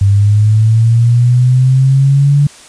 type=linear sweep; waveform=sine; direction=up; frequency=98 to 145 Hz; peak=-5 dBFS; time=0.01-2.47 s; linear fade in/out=5 ms; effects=white hiss -37 dBFS RMS until 2.68 s + resampled to 22050 Hz